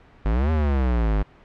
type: exponential two-way sweep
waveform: square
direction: up then down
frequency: 49 to 80.6 to 49 Hz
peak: -19 dBFS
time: 0.25-1.23 s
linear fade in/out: 10 ms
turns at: 0.51 s
effects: pink hiss -51 dBFS RMS until 1.44 s + low-pass 2000 Hz 12 dB/octave